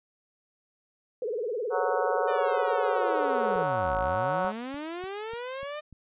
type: tone with vibrato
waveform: sine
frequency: 458.1 Hz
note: A#4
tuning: 30 cents flat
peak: -28 dBFS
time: 1.22-3.63 s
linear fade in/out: 2 ms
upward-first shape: triangle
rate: 19 Hz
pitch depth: 240 cents each way
type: harmonic tone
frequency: 185 Hz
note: F#3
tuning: in tune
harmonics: 3 / 4 / 5 / 6 / 7 / 8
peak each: -29 / -31 / -33 / -35 / -36 / -37 dBFS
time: 1.7-4.53 s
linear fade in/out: 50 ms
type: linear two-way sweep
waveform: sawtooth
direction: down then up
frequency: 610 to 46.25 to 610 Hz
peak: -30 dBFS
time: 2.27-5.81 s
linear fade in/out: 20 ms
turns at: 3.98 s
type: click train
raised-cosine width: 5 ms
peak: -37 dBFS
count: 9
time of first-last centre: 3.56-5.927 s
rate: 3.38 Hz
effects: resampled to 8000 Hz